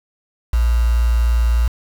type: tone with quantisation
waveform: sine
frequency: 58.27 Hz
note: A#1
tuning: in tune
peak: -12 dBFS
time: 0.53-1.68 s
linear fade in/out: 5 ms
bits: 5
effects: none